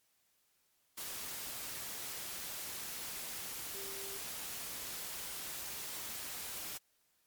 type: tone in noise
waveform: sine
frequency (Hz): 392.8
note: G4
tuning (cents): +4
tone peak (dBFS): -49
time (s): 3.74-4.18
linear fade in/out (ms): 10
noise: white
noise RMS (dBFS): -43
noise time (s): 0.97-6.78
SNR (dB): -9
effects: white hiss -75 dBFS RMS until 7.26 s + MP3 96 kbps